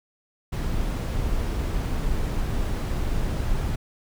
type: noise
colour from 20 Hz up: brown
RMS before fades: -25 dBFS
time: 0.52-3.76 s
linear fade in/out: 10 ms
effects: none